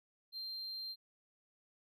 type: tone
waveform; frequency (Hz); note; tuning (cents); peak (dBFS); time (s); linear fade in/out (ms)
triangle; 4166; C8; -8; -39; 0.32-0.96; 50
effects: tanh soft clip ceiling -36 dBFS